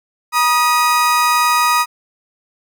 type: tone pair together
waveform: 35% pulse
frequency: 961 / 1243.2 Hz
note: B5 / D#6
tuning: -48 / -2 cents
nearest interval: major third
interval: 446 cents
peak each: -14 / -12 dBFS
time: 0.32-1.86 s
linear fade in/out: 50 ms
effects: none